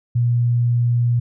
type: tone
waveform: sine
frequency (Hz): 120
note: B2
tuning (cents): -49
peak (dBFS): -14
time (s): 0.15-1.2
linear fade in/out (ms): 10
effects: none